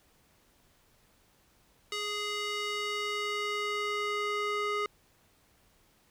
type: tone with band-pass filter sweep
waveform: square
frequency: 415.3 Hz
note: G#4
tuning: in tune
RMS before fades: -33 dBFS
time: 1.92-4.86 s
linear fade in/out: 2 ms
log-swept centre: 3400 to 1500 Hz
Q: 0.98
effects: pink hiss -66 dBFS RMS until 6.1 s